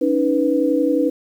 sine tone cluster, 281.9 / 313.1 / 494.6 Hz, C#4 / D#4 / B4, +29 / +11 / +3 cents, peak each -19 dBFS, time 0.01-1.1 s, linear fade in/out 10 ms, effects 8-bit

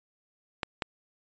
clicks, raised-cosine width 0.3 ms, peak -13 dBFS, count 2, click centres 0.632 / 0.822 s, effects resampled to 16000 Hz

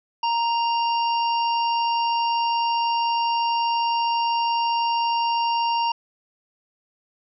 harmonic tone with a mistuned harmonic, 932.3 Hz, A#5, in tune, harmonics 1 / 3 / 5 / 6, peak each -20 / -29 / -36 / -35 dBFS, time 0.23-5.92 s, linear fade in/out 5 ms, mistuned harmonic 6, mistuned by -18 cents, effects none

